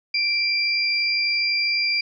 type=tone pair together; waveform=sine; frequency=2349 / 4799 Hz; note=D7 / D8; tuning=0 / +37 cents; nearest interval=octave; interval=1237 cents; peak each=-22 dBFS; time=0.14-2.01 s; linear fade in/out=5 ms; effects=none